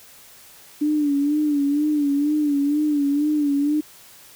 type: tone with vibrato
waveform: sine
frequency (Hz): 292.1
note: D4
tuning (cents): -9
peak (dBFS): -17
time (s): 0.81-3.81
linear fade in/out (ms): 10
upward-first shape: sine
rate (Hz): 2.1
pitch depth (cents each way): 67
effects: white hiss -47 dBFS RMS until 4.35 s